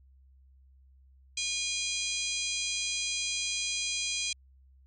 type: harmonic tone with a mistuned harmonic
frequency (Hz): 812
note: G#5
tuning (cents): -39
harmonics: 3 / 4 / 5 / 6 / 7 / 8 / 9 / 10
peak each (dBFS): -36 / -37 / -38 / -39 / -39 / -40 / -41 / -41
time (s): 1.37-4.33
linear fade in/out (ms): 5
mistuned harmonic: 7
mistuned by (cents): +79
effects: added 66 Hz sine -56 dBFS peak until 4.86 s